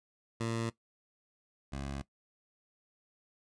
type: tone pair in turn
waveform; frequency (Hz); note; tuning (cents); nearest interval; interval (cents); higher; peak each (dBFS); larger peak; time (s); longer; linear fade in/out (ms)
15% pulse; 114.7 / 69.03; A#2 / C#2; -28 / -7; major sixth; 879; first; -26 / -31; first; 0.4-0.7 / 1.72-2.02; neither; 10
effects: noise-tail reverb RT60 0.1 s tail -17 dB re dry + resampled to 22050 Hz